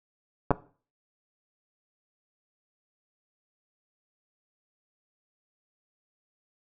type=clicks; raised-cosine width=1 ms; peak=-7 dBFS; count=2; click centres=0.507 / 0.514 s; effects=noise-tail reverb RT60 0.4 s tail -17 dB re dry